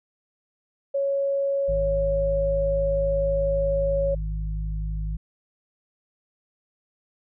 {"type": "tone", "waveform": "sine", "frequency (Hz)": 554.4, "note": "C#5", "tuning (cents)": 0, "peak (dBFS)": -21, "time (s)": [0.94, 4.15], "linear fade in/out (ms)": 10}
{"type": "harmonic tone", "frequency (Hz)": 51.91, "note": "G#1", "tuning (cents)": 0, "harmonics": [1, 2, 3], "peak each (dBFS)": [-26, -39, -34], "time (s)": [1.68, 5.17], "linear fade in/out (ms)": 10}
{"effects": []}